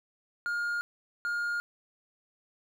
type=tone pair in turn; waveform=triangle; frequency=1418 / 1418 Hz; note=F6 / F6; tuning=+26 / +26 cents; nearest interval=unison; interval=0 cents; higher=neither; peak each=-27 dBFS; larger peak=neither; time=0.46-0.81 / 1.25-1.6 s; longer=neither; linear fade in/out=0 ms; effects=none